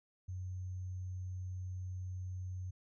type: tone with sample-and-hold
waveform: sine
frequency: 92 Hz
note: F#2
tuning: 9 cents flat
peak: -39 dBFS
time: 0.28-2.71 s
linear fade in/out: 10 ms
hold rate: 6300 Hz
effects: resampled to 22050 Hz